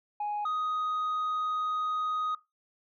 sine tone pair in turn, 832 / 1249.3 Hz, G#5 / D#6, +3 / +7 cents, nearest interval perfect fifth, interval 704 cents, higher second, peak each -28 / -25 dBFS, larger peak second, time 0.2-0.45 / 0.45-2.35 s, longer second, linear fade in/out 5 ms, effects noise-tail reverb RT60 0.2 s tail -19 dB re dry + tanh soft clip ceiling -27 dBFS

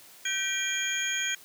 sine tone cluster, 1543 / 1926 / 2379 / 3228 / 6670 Hz, G6 / B6 / D7 / G#7 / G#8, -28 / -44 / +22 / -50 / +7 cents, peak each -33 / -37 / -33 / -33 / -33 dBFS, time 0.25-1.35 s, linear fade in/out 5 ms, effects white hiss -52 dBFS RMS until 1.44 s + high-pass 100 Hz 12 dB/octave

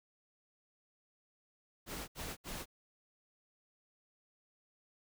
pink noise bursts, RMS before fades -43 dBFS, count 3, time 1.86-2.658 s, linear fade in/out 50 ms, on 220 ms, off 69 ms, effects none

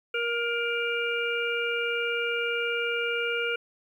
harmonic tone, 470.8 Hz, A#4, 17 cents sharp, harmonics 1 / 3 / 5 / 6, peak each -30 / -30 / -32 / -34 dBFS, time 0.14-3.56 s, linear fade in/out 5 ms, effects 10-bit

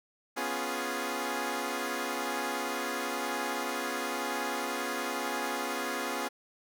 10% pulse chord, C# dominant seventh, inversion third, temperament equal, 246.9 / 277.2 / 349.2 / 415.3 Hz, B3 / C#4 / E#4 / G#4, 0 / 0 / 0 / 0 cents, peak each -29 dBFS, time 0.36-6.29 s, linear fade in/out 20 ms, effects none

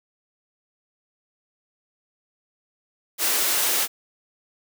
white high-pass noise, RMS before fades -22 dBFS, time 3.18-3.88 s, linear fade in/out 50 ms, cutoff 290 Hz, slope 24 dB/octave, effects none

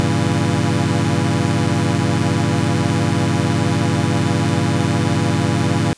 25% pulse chord, G diminished seventh, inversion none, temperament equal, 98 / 116.54 / 138.59 / 164.81 Hz, G2 / Bb2 / Db3 / Fb3, 0 / 0 / 0 / 0 cents, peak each -17 dBFS, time 0-5.93 s, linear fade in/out 0 ms, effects white hiss -49 dBFS RMS until 5.97 s + resampled to 22050 Hz

